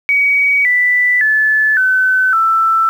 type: tone with pitch steps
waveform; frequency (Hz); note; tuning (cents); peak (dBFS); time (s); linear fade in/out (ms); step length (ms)
sine; 2261 / 1979.7 / 1733.4 / 1517.8 / 1329; C#7 / B6 / A6 / F#6 / E6; +34 / +4 / -26 / +44 / +14; -9; 0.09-2.89; 0; 560
effects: 7-bit